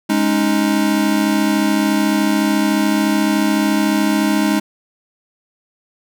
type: chord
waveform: square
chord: Ab suspended fourth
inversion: none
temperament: equal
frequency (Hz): 207.7 / 277.2 / 311.1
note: Ab3 / Db4 / Eb4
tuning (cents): 0 / 0 / 0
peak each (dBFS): -18 / -21 / -18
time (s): 0.09-4.6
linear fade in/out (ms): 10
effects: none